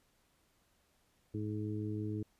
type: harmonic tone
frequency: 106.1 Hz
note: G#2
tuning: 38 cents sharp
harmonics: 1 / 2 / 3 / 4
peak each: -38 / -43 / -40 / -46 dBFS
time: 1.34-2.23 s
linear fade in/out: 5 ms
effects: pink hiss -73 dBFS RMS until 2.39 s + resampled to 32000 Hz